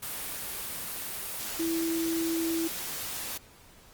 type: tone in noise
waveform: sine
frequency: 329.6 Hz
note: E4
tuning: in tune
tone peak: -27 dBFS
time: 1.59-2.68 s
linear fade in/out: 10 ms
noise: white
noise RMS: -36 dBFS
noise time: 0.02-3.38 s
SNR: +6 dB
effects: pink hiss -55 dBFS RMS until 3.93 s + Opus 32 kbps